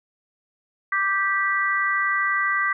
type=chord; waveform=sine; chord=G major; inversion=second; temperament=just; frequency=1176 / 1568 / 1960 Hz; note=D6 / G6 / B6; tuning=+2 / 0 / -14 cents; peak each=-24 / -25 / -23 dBFS; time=0.92-2.73 s; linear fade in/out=5 ms; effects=none